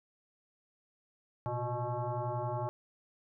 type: tone with frequency modulation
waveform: sine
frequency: 370 Hz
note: F#4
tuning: in tune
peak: -32 dBFS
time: 1.46-2.69 s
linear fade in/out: 0 ms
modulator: 243 Hz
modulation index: 2.7
effects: none